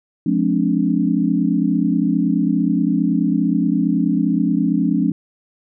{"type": "chord", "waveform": "sine", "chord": "D half-diminished seventh", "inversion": "first", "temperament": "just", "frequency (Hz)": [176.2, 211.4, 264.3, 293.7], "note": ["F3", "Ab3", "C4", "D4"], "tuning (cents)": [16, 31, 18, 0], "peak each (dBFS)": -20, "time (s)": [0.26, 5.12], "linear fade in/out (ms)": 5, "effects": []}